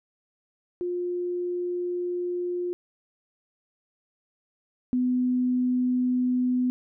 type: tone pair in turn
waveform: sine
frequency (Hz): 354.6 / 250.7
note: F4 / B3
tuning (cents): +26 / +26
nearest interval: tritone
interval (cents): 600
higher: first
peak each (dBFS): -26 / -21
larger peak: second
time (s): 0.81-2.73 / 4.93-6.7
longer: first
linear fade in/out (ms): 0
effects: none